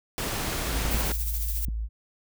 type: noise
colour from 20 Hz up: pink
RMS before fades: -30 dBFS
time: 0.18-1.12 s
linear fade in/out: 0 ms
type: tone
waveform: sine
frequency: 55 Hz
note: A1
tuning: in tune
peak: -27 dBFS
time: 0.65-1.89 s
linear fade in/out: 50 ms
type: clicks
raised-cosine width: 5 ms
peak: -20 dBFS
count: 3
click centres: 0.851 / 0.946 / 1.685 s
type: noise with tremolo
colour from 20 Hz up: violet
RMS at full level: -31 dBFS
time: 0.91-1.65 s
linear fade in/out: 0 ms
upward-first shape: sine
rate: 14 Hz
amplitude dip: 50%
effects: none